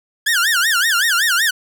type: tone with vibrato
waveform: sawtooth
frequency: 1604 Hz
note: G6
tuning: 39 cents sharp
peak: -10 dBFS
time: 0.26-1.51 s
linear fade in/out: 10 ms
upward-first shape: sine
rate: 5.3 Hz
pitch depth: 270 cents each way
effects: none